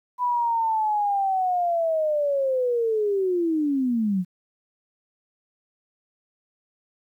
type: linear sweep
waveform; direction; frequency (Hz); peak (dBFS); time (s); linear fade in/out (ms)
sine; down; 995 to 174.61; -20; 0.18-4.25; 50
effects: 10-bit